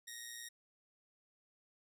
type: tone with amplitude modulation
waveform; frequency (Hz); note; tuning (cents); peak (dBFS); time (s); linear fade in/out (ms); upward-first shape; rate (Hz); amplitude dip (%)
10% pulse; 1873; A#6; +8; -35; 0.07-0.49; 10; sine; 119; 50
effects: none